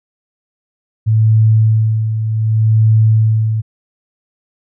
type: tone with tremolo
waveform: sine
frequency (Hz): 110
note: A2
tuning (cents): 0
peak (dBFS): -6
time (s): 1.06-3.62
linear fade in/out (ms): 20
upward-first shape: sine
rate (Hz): 0.66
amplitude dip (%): 60
effects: none